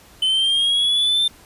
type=linear sweep; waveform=triangle; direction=up; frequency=3042 to 3590 Hz; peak=-14 dBFS; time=0.22-1.28 s; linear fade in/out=5 ms; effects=pink hiss -48 dBFS RMS until 1.45 s + resampled to 32000 Hz